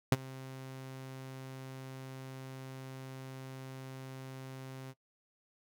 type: tone with ADSR envelope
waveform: sawtooth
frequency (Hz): 132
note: C3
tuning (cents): +16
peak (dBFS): -17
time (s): 0.12-4.94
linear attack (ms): 3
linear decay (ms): 32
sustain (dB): -23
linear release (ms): 42
effects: noise-tail reverb RT60 0.1 s tail -18 dB re dry